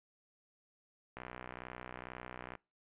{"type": "click train", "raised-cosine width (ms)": 0.5, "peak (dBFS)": -29, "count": 87, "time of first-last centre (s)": [1.17, 2.553], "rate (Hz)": 62.2, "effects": ["noise-tail reverb RT60 0.3 s tail -26 dB re dry", "resampled to 8000 Hz"]}